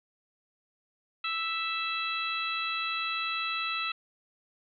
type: harmonic tone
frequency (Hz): 659.3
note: E5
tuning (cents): 0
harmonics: 2 / 3 / 4 / 5 / 6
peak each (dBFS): -34 / -42 / -33 / -40 / -37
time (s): 1.24-3.92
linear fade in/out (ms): 5
effects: none